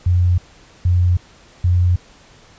sine tone bursts, 88.9 Hz, F2, 31 cents sharp, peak -11 dBFS, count 3, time 0.06-1.96 s, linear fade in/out 5 ms, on 320 ms, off 470 ms, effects pink hiss -47 dBFS RMS until 2.58 s + resampled to 16000 Hz

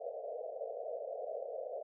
white band-pass noise, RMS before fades -42 dBFS, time 0-1.83 s, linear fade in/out 10 ms, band 450 to 690 Hz, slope 96 dB/octave, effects none

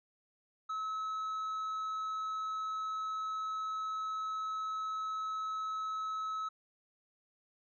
triangle tone, 1292 Hz, E6, 35 cents flat, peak -33 dBFS, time 0.69-6.49 s, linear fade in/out 10 ms, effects resampled to 16000 Hz

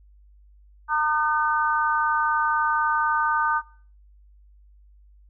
harmonic tone, 304 Hz, D#4, 40 cents flat, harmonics 3 / 4 / 5, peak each -23 / -24 / -25 dBFS, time 0.88-3.62 s, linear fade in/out 50 ms, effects noise-tail reverb RT60 0.4 s tail -17 dB re dry + added 50 Hz sine -50 dBFS peak until 5.29 s

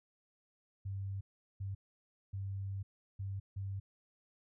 sine tone bursts at uneven times, 97.8 Hz, G2, 4 cents flat, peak -37 dBFS, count 5, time 0.85-1.21 / 1.6-1.75 / 2.33-2.83 / 3.19-3.4 / 3.56-3.8 s, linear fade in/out 10 ms, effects none

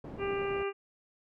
white low-pass noise, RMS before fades -44 dBFS, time 0.04-0.63 s, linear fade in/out 2 ms, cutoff 400 Hz, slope 12 dB/octave
harmonic tone, 396.9 Hz, G4, 22 cents sharp, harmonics 1 / 2 / 3 / 4 / 5 / 6 / 7, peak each -31 / -43 / -40 / -46 / -47 / -44 / -45 dBFS, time 0.18-0.73 s, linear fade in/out 50 ms
effects none

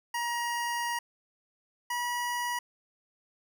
25% pulse tone pair in turn, 949 / 967.3 Hz, A#5 / B5, +31 / -36 cents, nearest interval unison, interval 33 cents, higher second, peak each -26 dBFS, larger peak neither, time 0.14-0.99 / 1.9-2.59 s, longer first, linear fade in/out 5 ms, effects none

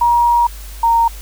sine tone pair in turn, 949 / 925.2 Hz, A#5 / A#5, +31 / -13 cents, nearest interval unison, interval 44 cents, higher first, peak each -9 dBFS, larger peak neither, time 0.01-0.47 / 0.83-1.08 s, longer first, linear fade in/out 5 ms, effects added 50 Hz sine -29 dBFS peak until 1.21 s + white hiss -38 dBFS RMS until 1.21 s

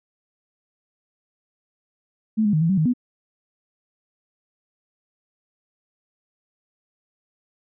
sine tone with pitch steps, 218.3 / 207.4 / 155.2 / 164.9 / 192 / 156.5 / 246.8 Hz, A3 / G#3 / D#3 / E3 / G3 / D#3 / B3, -13 / -2 / -4 / +1 / -36 / +10 / -1 cents, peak -16 dBFS, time 2.37-2.937 s, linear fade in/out 20 ms, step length 81 ms, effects none

